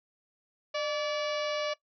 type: harmonic tone with a mistuned harmonic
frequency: 577 Hz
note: D5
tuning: 31 cents flat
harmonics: 1 / 2 / 3 / 4 / 5 / 6 / 7 / 8 / 9 / 10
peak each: -31 / -37 / -42 / -40 / -41 / -46 / -45 / -46 / -48 / -49 dBFS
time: 0.74-1.74 s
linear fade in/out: 10 ms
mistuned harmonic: 1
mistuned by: +71 cents
effects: noise-tail reverb RT60 0.1 s tail -19 dB re dry